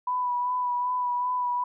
sine tone with vibrato, 987.8 Hz, B5, in tune, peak -24 dBFS, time 0.07-1.64 s, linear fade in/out 5 ms, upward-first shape sine, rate 2.6 Hz, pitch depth 22 cents each way, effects none

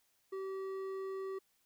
sine tone with hard clipping, 384.4 Hz, G4, 34 cents flat, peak -40 dBFS, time 0.32-1.39 s, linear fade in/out 10 ms, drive 8 dB, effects white hiss -75 dBFS RMS until 1.65 s

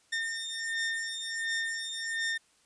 sawtooth beating tone pair, 1818 / 1819.4 Hz, A#6 / A#6, -44 / -43 cents, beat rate 1.4 Hz, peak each -31 dBFS, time 0.12-2.38 s, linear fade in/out 10 ms, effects white hiss -66 dBFS RMS until 2.65 s + resampled to 22050 Hz

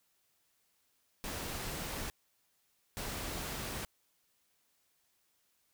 pink noise bursts at uneven times, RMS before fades -40 dBFS, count 2, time 1.24-2.1 / 2.97-3.85 s, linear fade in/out 0 ms, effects white hiss -75 dBFS RMS until 5.73 s

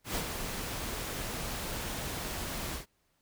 pink noise with ADSR envelope, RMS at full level -32 dBFS, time 0.04-2.86 s, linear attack 120 ms, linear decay 69 ms, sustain -5 dB, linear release 120 ms, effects pink hiss -74 dBFS RMS until 3.21 s

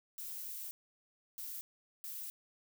violet noise bursts at uneven times, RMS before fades -44 dBFS, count 3, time 0.18-0.71 / 1.38-1.61 / 2.04-2.3 s, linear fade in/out 0 ms, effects none

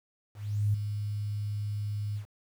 sine tone with ADSR envelope, 103.83 Hz, G#2, in tune, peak -22 dBFS, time 0.34-2.26 s, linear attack 400 ms, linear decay 5 ms, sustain -8 dB, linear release 100 ms, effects 9-bit

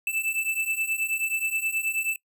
square beating tone pair, 2637 / 2646.4 Hz, E7 / E7, 0 / +6 cents, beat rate 9.4 Hz, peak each -30 / -28 dBFS, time 0.07-2.16 s, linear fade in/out 2 ms, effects noise-tail reverb RT60 0.1 s tail -23 dB re dry

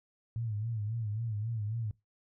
sine tone with vibrato, 110 Hz, A2, in tune, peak -32 dBFS, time 0.36-1.91 s, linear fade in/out 0 ms, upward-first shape sine, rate 3.7 Hz, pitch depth 110 cents each way, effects noise-tail reverb RT60 0.2 s tail -21 dB re dry

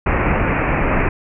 pink low-pass noise, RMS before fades -17 dBFS, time 0.06-1.09 s, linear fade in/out 5 ms, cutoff 2600 Hz, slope 96 dB/octave, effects none

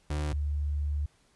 35% pulse / sine tone pair in turn, 74.7 / 73.16 Hz, D2 / D2, +30 / -6 cents, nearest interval unison, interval 36 cents, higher first, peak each -27 dBFS, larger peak neither, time 0.1-0.33 / 0.33-1.06 s, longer second, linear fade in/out 5 ms, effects pink hiss -66 dBFS RMS until 1.35 s + resampled to 24000 Hz

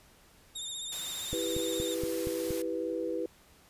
25% pulse tone with vibrato, 3659 Hz, A#7, 33 cents flat, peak -32 dBFS, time 0.55-1.95 s, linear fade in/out 10 ms, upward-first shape sine, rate 15 Hz, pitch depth 54 cents each way
white noise, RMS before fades -42 dBFS, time 0.92-2.62 s, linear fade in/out 2 ms
sine chord, E minor, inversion none, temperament equal, 329.6 / 392 / 493.9 Hz, E4 / G4 / B4, 0 / 0 / 0 cents, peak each -35 / -37 / -34 dBFS, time 1.33-3.26 s, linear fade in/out 2 ms
click train, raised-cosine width 5 ms, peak -25 dBFS, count 6, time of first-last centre 1.33-2.506 s, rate 4.25 Hz
effects pink hiss -60 dBFS RMS until 3.69 s + resampled to 32000 Hz

